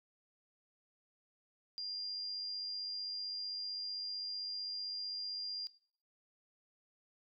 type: tone with amplitude modulation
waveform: sine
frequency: 4800 Hz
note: D8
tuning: 37 cents sharp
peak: -37 dBFS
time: 1.78-5.67 s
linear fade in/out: 0 ms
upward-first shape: sine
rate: 95.6 Hz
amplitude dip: 30%
effects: noise-tail reverb RT60 0.5 s tail -19 dB re dry